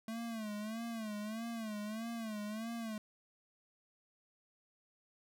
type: tone with vibrato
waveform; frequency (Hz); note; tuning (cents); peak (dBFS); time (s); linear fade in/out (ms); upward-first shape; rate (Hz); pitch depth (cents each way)
square; 220; A3; 0; -40; 0.08-2.98; 2; sine; 1.6; 100
effects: none